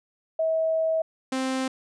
sine / sawtooth tone pair in turn, 644 / 262 Hz, E5 / C4, -41 / +2 cents, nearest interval octave + major third, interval 1557 cents, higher first, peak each -21 dBFS, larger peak neither, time 0.39-1.02 / 1.32-1.68 s, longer first, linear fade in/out 5 ms, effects resampled to 22050 Hz

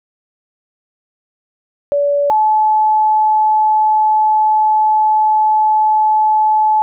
sine tone pair in turn, 573 / 861.5 Hz, D5 / A5, -43 / -37 cents, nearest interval perfect fifth, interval 706 cents, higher second, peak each -11 / -9 dBFS, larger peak second, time 1.92-2.3 / 2.3-6.82 s, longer second, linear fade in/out 0 ms, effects none

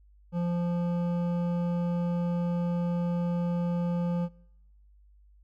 sine tone with hard clipping, 173.6 Hz, F3, 10 cents flat, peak -28 dBFS, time 0.32-4.29 s, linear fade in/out 50 ms, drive 11 dB, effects noise-tail reverb RT60 0.9 s tail -26 dB re dry + added 50 Hz sine -55 dBFS peak until 5.43 s

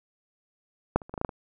clicks, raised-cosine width 1 ms, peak -6 / -28 / -30 / -21 / -19 / -16 / -11 / -24 dBFS, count 8, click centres 0.96 / 1.018 / 1.095 / 1.14 / 1.178 / 1.214 / 1.248 / 1.292 s, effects none

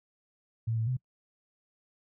sine tone with pitch steps, 113.5 / 112.2 / 127.3 Hz, A#2 / A2 / C3, -46 / +34 / -47 cents, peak -27 dBFS, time 0.67-0.97 s, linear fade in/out 10 ms, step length 100 ms, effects noise-tail reverb RT60 0.1 s tail -25 dB re dry

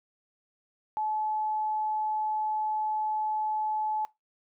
sine tone, 860 Hz, A5, 40 cents flat, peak -27 dBFS, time 0.97-4.05 s, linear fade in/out 0 ms, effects noise-tail reverb RT60 0.2 s tail -22 dB re dry

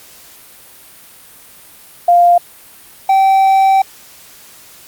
sine / triangle tone pair in turn, 698.5 / 773.6 Hz, F5 / G5, 0 / -23 cents, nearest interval major second, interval 177 cents, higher second, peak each -5 dBFS, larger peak neither, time 2.08-2.38 / 3.09-3.82 s, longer second, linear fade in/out 5 ms, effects white hiss -40 dBFS RMS until 4.87 s + Opus 48 kbps

